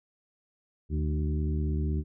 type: harmonic tone with a mistuned harmonic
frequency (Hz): 75.9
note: D#2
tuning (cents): -42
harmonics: 1 / 2 / 3 / 4 / 5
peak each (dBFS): -27 / -33 / -37 / -39 / -41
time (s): 0.89-2.04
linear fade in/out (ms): 50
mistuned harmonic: 3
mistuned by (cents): -44
effects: none